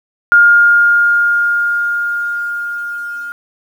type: tone with level ramp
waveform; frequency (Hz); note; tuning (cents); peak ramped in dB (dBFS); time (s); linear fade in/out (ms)
sine; 1414; F6; +21; -3 to -22; 0.32-3.32; 0
effects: 7-bit